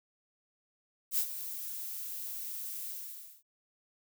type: noise with ADSR envelope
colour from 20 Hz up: violet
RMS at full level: -28 dBFS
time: 1.11-3.43 s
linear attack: 70 ms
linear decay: 75 ms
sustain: -12 dB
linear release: 560 ms
effects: none